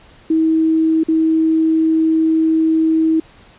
sine tone with dropouts, 320.5 Hz, E4, 49 cents flat, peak -11 dBFS, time 0.3-3.2 s, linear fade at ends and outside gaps 5 ms, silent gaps 1.035-1.084 s, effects pink hiss -46 dBFS RMS until 3.58 s + resampled to 8000 Hz

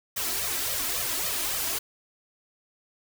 white noise with flanger, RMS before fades -29 dBFS, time 0.16-1.79 s, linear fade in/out 10 ms, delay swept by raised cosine 1.6 to 3.1 ms, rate 3.6 Hz, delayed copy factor +0.95, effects none

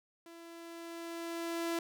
sawtooth tone with level ramp, 335.6 Hz, E4, 31 cents sharp, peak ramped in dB -47 to -28 dBFS, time 0.26-1.79 s, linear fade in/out 2 ms, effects none

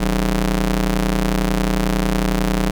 sawtooth ring-modulated tone, 116.54 Hz, A#2, in tune, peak -9 dBFS, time 0-2.71 s, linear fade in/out 10 ms, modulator 73.8 Hz, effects none

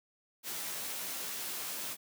white noise with comb filter, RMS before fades -39 dBFS, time 0.43-1.97 s, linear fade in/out 50 ms, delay 14 ms, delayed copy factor +0.55, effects high-pass 150 Hz 12 dB/octave

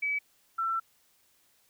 sine tone pair in turn, 2288 / 1341.5 Hz, D7 / E6, -46 / +30 cents, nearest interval major sixth, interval 924 cents, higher first, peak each -27 dBFS, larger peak neither, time 0.02-0.19 / 0.58-0.8 s, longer second, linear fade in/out 10 ms, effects white hiss -67 dBFS RMS until 1.69 s

